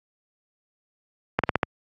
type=slowing click train; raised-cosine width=0.5 ms; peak=-4 dBFS; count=5; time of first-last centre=1.39-1.632 s; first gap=47 ms; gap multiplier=1.17; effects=high-pass 80 Hz 12 dB/octave + AAC 48 kbps